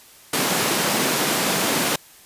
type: high-pass noise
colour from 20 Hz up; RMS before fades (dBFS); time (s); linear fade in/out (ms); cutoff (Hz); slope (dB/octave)
pink; -21; 0.33-1.96; 5; 170; 24
effects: white hiss -48 dBFS RMS until 2.25 s + resampled to 32000 Hz